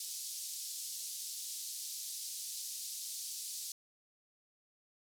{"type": "band-pass noise", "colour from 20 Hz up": "pink", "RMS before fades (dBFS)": -43, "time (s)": [0, 3.72], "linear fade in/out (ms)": 2, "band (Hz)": [4500, 13000], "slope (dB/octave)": 24, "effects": []}